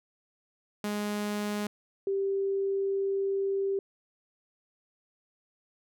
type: tone pair in turn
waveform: sawtooth / sine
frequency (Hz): 207.7 / 392.1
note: G#3 / G4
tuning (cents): 0 / 0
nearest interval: major seventh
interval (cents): 1100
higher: second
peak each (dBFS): -26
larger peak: neither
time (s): 0.84-1.67 / 2.07-3.79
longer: second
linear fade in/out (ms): 2
effects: none

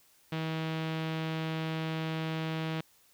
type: tone with low-pass filter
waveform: sawtooth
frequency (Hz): 160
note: D#3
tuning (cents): +49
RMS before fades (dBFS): -34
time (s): 0.32-2.81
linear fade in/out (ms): 5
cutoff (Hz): 3300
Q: 1.8
effects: white hiss -64 dBFS RMS until 3.13 s

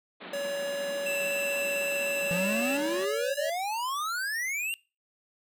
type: band-pass noise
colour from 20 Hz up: pink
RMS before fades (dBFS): -43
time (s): 0.2-3.06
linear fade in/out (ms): 20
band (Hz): 170 to 4100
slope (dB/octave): 96
type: tone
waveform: square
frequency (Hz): 565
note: C#5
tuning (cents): +33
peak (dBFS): -31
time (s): 0.33-3.5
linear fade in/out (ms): 5
type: tone with vibrato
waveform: square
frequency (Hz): 2663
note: E7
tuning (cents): +17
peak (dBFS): -31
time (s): 1.06-2.77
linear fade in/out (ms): 2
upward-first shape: square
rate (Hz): 16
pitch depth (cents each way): 15
type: exponential sweep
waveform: square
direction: up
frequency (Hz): 166.8 to 2831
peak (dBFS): -30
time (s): 2.31-4.74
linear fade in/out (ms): 0
effects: noise-tail reverb RT60 0.3 s tail -23 dB re dry

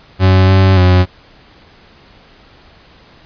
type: tone with pitch steps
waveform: 40% pulse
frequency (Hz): 93.8 / 95 / 91.2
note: F#2 / F#2 / F#2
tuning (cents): +24 / +46 / -24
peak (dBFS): -5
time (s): 0.19-1.06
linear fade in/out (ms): 50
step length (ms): 290
effects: pink hiss -44 dBFS RMS until 3.25 s + resampled to 11025 Hz

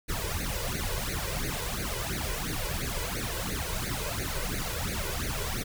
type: noise with flanger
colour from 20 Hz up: pink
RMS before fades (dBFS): -32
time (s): 0.08-5.64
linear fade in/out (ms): 20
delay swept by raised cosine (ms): 0.46 to 2.06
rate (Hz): 2.9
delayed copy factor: +1
effects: none

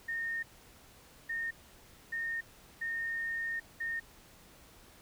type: tone bursts at uneven times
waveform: sine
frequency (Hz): 1835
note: A#6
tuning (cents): -28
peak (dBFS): -33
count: 5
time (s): 0.08-0.43 / 1.29-1.51 / 2.12-2.41 / 2.81-3.6 / 3.8-4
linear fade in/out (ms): 10
effects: pink hiss -58 dBFS RMS until 5.01 s

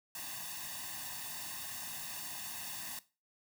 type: noise with comb filter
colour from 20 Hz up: white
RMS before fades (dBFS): -43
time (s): 0.15-2.99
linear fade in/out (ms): 2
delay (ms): 1.1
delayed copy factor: +0.85
effects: noise-tail reverb RT60 0.3 s tail -17 dB re dry + high-pass 100 Hz 12 dB/octave

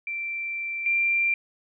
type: tone pair in turn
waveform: sine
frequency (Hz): 2349 / 2369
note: D7 / D7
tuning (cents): 0 / +14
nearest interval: unison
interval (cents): 14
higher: second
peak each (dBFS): -28 / -20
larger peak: second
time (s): 0.07-0.86 / 0.86-1.34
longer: first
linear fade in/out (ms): 2
effects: none

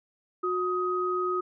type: tone pair together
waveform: sine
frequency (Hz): 363.9 / 1256.2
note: F#4 / D#6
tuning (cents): -29 / +16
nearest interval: octave + major sixth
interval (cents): 2145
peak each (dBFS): -28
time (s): 0.43-1.41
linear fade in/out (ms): 10
effects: none

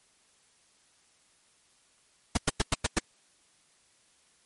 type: noise bursts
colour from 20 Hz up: pink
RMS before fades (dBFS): -24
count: 6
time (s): 2.35-2.988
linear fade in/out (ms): 5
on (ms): 23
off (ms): 100
effects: white hiss -65 dBFS RMS until 4.45 s + MP3 48 kbps

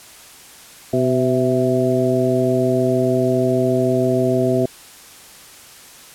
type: harmonic tone with a mistuned harmonic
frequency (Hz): 126.5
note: B2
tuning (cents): +42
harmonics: 1 / 2 / 3 / 4 / 5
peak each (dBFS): -22 / -20 / -19 / -26 / -20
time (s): 0.93-4.66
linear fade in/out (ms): 5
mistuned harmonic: 5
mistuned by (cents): +57
effects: white hiss -42 dBFS RMS until 6.14 s + low-pass 12000 Hz 12 dB/octave

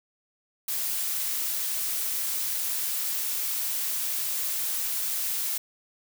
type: noise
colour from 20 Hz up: blue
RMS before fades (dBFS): -29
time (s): 0.68-5.58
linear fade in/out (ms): 5
effects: none

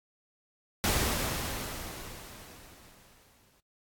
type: noise with exponential decay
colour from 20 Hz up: pink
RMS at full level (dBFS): -26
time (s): 0.84-3.6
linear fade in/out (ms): 0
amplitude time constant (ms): 600
effects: noise-tail reverb RT60 0.1 s tail -21 dB re dry + AAC 64 kbps

